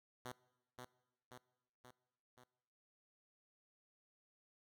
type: tone with echo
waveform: 5% pulse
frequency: 125.1 Hz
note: B2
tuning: 23 cents sharp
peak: -35 dBFS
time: 0.25-0.32 s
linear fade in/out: 5 ms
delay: 530 ms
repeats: 4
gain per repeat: -4 dB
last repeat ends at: 2.44 s
effects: noise-tail reverb RT60 1.0 s tail -22 dB re dry